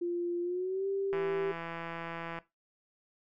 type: tone with pitch glide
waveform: sine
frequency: 347.7 to 392.5 Hz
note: F4 to G4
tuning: -8 to +2 cents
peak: -30 dBFS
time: 0.01-1.52 s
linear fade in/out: 10 ms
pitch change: +210 cents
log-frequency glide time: 0.42-0.87 s
type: click train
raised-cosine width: 0.5 ms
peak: -25 dBFS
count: 211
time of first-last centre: 1.13-2.387 s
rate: 167 Hz
effects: noise-tail reverb RT60 0.2 s tail -17 dB re dry